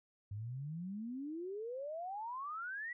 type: exponential sweep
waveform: sine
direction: up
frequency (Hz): 98 to 1975.5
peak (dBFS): -40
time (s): 0.31-2.93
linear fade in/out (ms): 5
effects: none